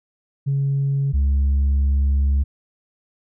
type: tone pair in turn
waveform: sine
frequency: 138.59 / 69.3 Hz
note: C#3 / C#2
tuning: 0 / 0 cents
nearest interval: octave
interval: 1200 cents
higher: first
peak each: -16 / -12 dBFS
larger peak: second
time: 0.46-1.13 / 1.13-2.44 s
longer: second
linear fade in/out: 20 ms
effects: tanh soft clip ceiling -14 dBFS